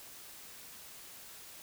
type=silence; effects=white hiss -51 dBFS RMS until 1.62 s